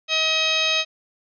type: harmonic tone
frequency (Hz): 635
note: D#5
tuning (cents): +35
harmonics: 1 / 2 / 3 / 4 / 5 / 6 / 7 / 8 / 10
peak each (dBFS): -29 / -32 / -32 / -23 / -26 / -23 / -34 / -30 / -34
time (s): 0.08-0.85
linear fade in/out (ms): 50
effects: none